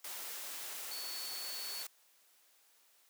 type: tone in noise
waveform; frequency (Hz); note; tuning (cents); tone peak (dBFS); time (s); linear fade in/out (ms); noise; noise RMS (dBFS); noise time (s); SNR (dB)
sine; 4439; C#8; +2; -43; 0.91-1.83; 5; white; -44; 0.04-1.87; -2
effects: white hiss -68 dBFS RMS until 3.09 s + high-pass 400 Hz 12 dB/octave